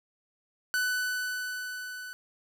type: tone with level ramp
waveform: 45% pulse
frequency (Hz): 1496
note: F#6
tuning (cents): +19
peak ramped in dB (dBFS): -25 to -39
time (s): 0.74-2.13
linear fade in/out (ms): 0
effects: none